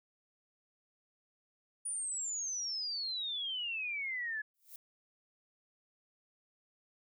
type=exponential sweep; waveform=sine; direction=down; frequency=9640 to 1690 Hz; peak=-35 dBFS; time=1.85-4.42 s; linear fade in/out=10 ms
type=noise with exponential growth; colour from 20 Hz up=violet; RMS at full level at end=-46 dBFS; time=4.54-4.76 s; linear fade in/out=2 ms; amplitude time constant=46 ms
effects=none